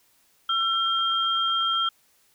sine tone pair together, 1346 / 3201 Hz, E6 / G7, +36 / +36 cents, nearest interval octave + minor third, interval 1500 cents, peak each -24 dBFS, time 0.49-1.89 s, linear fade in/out 5 ms, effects white hiss -63 dBFS RMS until 2.34 s

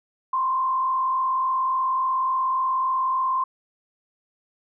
sine tone with frequency modulation, 1046.5 Hz, C6, in tune, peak -20 dBFS, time 0.33-3.44 s, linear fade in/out 5 ms, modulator 43.5 Hz, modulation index 0.59, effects none

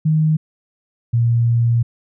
sine tone pair in turn, 156.1 / 117.48 Hz, D#3 / A#2, +6 / +14 cents, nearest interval perfect fourth, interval 492 cents, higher first, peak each -12 dBFS, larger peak neither, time 0.05-0.37 / 1.13-1.83 s, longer second, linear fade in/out 10 ms, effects none

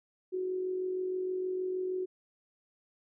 sine tone with amplitude modulation, 370 Hz, F#4, in tune, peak -29 dBFS, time 0.32-2.06 s, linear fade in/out 20 ms, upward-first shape sine, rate 46.4 Hz, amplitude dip 40%, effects none

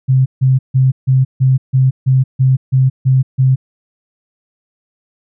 sine tone bursts, 131.1 Hz, C3, 4 cents sharp, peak -7 dBFS, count 11, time 0.08-3.56 s, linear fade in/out 20 ms, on 180 ms, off 150 ms, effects none

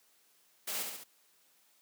white noise with echo, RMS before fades -37 dBFS, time 0.67-0.83 s, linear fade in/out 10 ms, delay 70 ms, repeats 3, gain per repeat -4 dB, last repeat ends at 1.04 s, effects white hiss -68 dBFS RMS until 1.81 s + high-pass 200 Hz 12 dB/octave

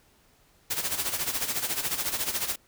white noise with tremolo, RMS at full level -27 dBFS, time 0.7-2.56 s, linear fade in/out 10 ms, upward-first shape sine, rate 14 Hz, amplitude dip 70%, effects pink hiss -62 dBFS RMS until 2.67 s

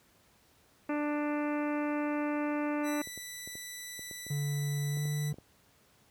harmonic tone, 295.5 Hz, D4, 11 cents sharp, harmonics 1 / 2 / 3 / 4 / 5 / 6 / 7 / 8 / 9, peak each -31 / -37 / -41 / -43 / -45 / -47 / -48 / -49 / -50 dBFS, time 0.89-3.02 s, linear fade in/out 5 ms
10% pulse tone, 1975.5 Hz, B6, in tune, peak -32 dBFS, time 2.83-5.33 s, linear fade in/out 50 ms
clicks, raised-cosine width 2 ms, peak -34 dBFS, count 12, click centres 3.073 / 3.176 / 3.475 / 3.554 / 3.993 / 4.112 / 4.266 / 4.305 / 4.971 / 5.055 / 5.342 / 5.385 s
triangle tone with pitch glide, 144.2 to 147.83 Hz, D3 to D3, -31 to +12 cents, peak -28 dBFS, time 4.3-5.33 s, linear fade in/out 5 ms, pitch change +43 cents, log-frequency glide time 4.9-5.02 s
effects pink hiss -65 dBFS RMS until 6.1 s + high-pass 60 Hz 12 dB/octave

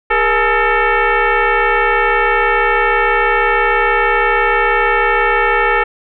sine tone with frequency modulation, 474.1 Hz, A#4, 29 cents sharp, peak -10 dBFS, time 0.1-5.84 s, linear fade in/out 10 ms, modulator 441 Hz, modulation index 4.2, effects none

